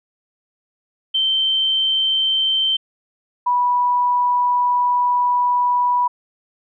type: tone pair in turn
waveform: sine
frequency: 3113 / 980.5 Hz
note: G7 / B5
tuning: -13 / -13 cents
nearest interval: octave + minor sixth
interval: 2000 cents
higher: first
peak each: -15 / -14 dBFS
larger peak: second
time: 1.14-2.77 / 3.46-6.08 s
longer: second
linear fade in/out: 10 ms
effects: none